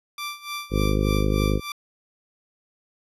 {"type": "tone with tremolo", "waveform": "15% pulse", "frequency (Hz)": 1174.7, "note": "D6", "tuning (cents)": 0, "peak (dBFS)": -22, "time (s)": [0.18, 1.72], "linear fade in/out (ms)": 2, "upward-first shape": "sine", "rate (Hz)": 3.4, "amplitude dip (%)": 85}
{"type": "harmonic tone", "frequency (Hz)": 51.4, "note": "G#1", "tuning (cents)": -17, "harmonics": [1, 2, 3, 4, 5, 6, 7, 8, 9, 10], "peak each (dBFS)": [-23, -26, -28, -29, -30, -31, -31, -32, -33, -33], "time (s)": [0.7, 1.61], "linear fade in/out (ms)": 50}
{"effects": ["resampled to 32000 Hz"]}